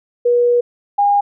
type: tone pair in turn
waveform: sine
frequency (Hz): 482.9 / 812.1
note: B4 / G#5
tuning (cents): -39 / -39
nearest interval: major sixth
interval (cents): 900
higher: second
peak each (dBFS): -10 / -10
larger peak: neither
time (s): 0.25-0.61 / 0.98-1.21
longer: first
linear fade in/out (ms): 10
effects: none